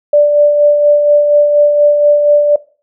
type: tone with tremolo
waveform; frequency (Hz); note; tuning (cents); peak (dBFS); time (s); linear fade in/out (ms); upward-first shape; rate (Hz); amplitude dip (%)
sine; 587.3; D5; 0; -3; 0.13-2.56; 5; sine; 4.2; 40
effects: noise-tail reverb RT60 0.4 s tail -20 dB re dry